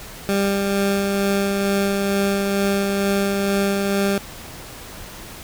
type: tone with tremolo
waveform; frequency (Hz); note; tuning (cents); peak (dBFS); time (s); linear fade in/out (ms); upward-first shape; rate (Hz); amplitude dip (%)
20% pulse; 198.4; G3; +21; -12; 0.29-4.18; 0; sine; 2.2; 25
effects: pink hiss -37 dBFS RMS until 5.43 s